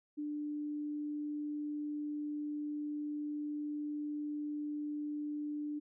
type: tone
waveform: sine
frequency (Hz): 296.6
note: D4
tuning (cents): +17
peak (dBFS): -36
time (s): 0.17-5.8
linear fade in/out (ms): 20
effects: none